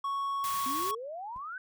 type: tone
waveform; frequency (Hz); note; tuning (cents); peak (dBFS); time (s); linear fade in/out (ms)
triangle; 1108.7; C#6; 0; -28; 0.04-0.95; 5
type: band-stop noise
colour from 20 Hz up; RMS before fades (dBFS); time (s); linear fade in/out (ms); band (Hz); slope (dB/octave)
white; -39; 0.44-0.91; 0; 210 to 780; 96
type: exponential sweep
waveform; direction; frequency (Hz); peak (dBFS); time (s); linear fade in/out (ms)
sine; up; 250.9 to 1568; -37; 0.66-1.58; 2
type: noise with exponential decay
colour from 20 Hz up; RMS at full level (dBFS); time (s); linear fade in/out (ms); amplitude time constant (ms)
brown; -48; 1.36-1.43; 2; 15
effects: none